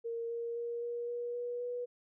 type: tone with pitch steps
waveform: sine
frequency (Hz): 463.4 / 467.4 / 471.5 / 475.6 / 479.7 / 483.9 / 488.1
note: A#4 / A#4 / A#4 / A#4 / A#4 / B4 / B4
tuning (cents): -10 / +5 / +20 / +35 / +50 / -35 / -20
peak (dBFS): -35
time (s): 0.04-1.86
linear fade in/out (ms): 20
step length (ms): 260
effects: none